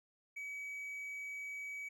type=tone; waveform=triangle; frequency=2275 Hz; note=C#7; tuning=44 cents sharp; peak=-40 dBFS; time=0.36-1.89 s; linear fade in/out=10 ms; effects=none